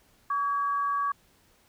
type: tone pair together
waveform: sine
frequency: 1136 / 1641 Hz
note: C#6 / G#6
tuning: +42 / -21 cents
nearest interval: tritone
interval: 637 cents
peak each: -25 / -37 dBFS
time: 0.3-1.12 s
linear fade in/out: 5 ms
effects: pink hiss -63 dBFS RMS until 1.68 s